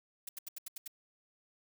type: noise bursts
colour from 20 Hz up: blue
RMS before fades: -42 dBFS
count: 7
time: 0.27-0.878 s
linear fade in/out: 5 ms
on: 20 ms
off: 78 ms
effects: none